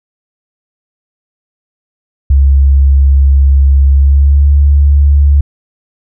sine tone with pitch glide, 68.6 to 71.31 Hz, C#2 to C#2, -17 to +50 cents, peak -3 dBFS, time 2.3-5.41 s, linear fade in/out 5 ms, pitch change +67 cents, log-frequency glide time 3.91-4.5 s, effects none

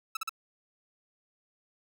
sawtooth tone bursts, 1310 Hz, E6, 11 cents flat, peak -27 dBFS, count 3, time 0.15-0.294 s, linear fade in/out 5 ms, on 20 ms, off 42 ms, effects none

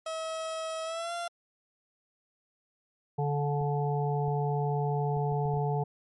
30% pulse tone with pitch glide, 643 to 689.2 Hz, E5 to F5, -43 to -23 cents, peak -30 dBFS, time 0.06-1.28 s, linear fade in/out 5 ms, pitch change +120 cents, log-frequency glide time 0.84-1.13 s
harmonic tone, 144.7 Hz, D3, 25 cents flat, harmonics 1 / 3 / 5 / 6, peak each -28 / -33 / -35 / -36 dBFS, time 3.18-5.84 s, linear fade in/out 10 ms
clicks, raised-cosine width 5 ms, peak -34 dBFS, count 7, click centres 3.613 / 4.281 / 5.17 / 5.322 / 5.456 / 5.539 / 5.572 s
effects MP3 48 kbps

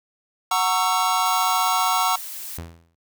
square chord, F# dominant seventh, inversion none, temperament just, 740 / 925 / 1110 / 1332 Hz, F#5 / A#5 / C#6 / E6, 0 / -14 / +2 / +18 cents, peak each -25 dBFS, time 0.51-2.16 s, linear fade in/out 5 ms
blue noise, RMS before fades -34 dBFS, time 1.25-2.58 s, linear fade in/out 10 ms
sawtooth tone with exponential decay, 83.6 Hz, E2, 25 cents sharp, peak -25 dBFS, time 2.58-2.95 s, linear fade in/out 0 ms, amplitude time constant 80 ms
effects noise-tail reverb RT60 0.1 s tail -25 dB re dry

